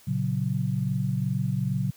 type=chord; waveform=sine; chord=F# major; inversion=first; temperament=equal with one note detuned; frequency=116.54 / 138.99 / 185 Hz; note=A#2 / C#3 / F#3; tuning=0 / +5 / 0 cents; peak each=-29 / -27 / -29 dBFS; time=0.07-1.91 s; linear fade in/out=10 ms; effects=white hiss -55 dBFS RMS until 1.96 s